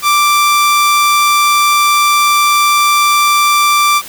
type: tone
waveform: sawtooth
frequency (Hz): 1176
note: D6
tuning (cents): +2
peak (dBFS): -4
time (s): 0.02-4.02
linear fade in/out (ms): 50
effects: white hiss -30 dBFS RMS until 4.08 s